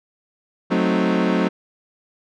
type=chord; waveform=30% pulse; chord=F# diminished seventh; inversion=none; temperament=equal; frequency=185 / 220 / 261.6 / 311.1 Hz; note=F#3 / A3 / C4 / Eb4; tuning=0 / 0 / 0 / 0 cents; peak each=-18 / -20 / -20 / -22 dBFS; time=0.7-1.49 s; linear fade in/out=20 ms; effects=low-pass 3000 Hz 12 dB/octave